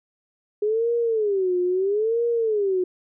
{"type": "tone with vibrato", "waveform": "sine", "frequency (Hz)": 410.8, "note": "G#4", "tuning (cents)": -19, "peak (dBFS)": -19, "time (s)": [0.62, 2.84], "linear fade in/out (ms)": 5, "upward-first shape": "sine", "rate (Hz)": 0.76, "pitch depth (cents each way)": 240, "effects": []}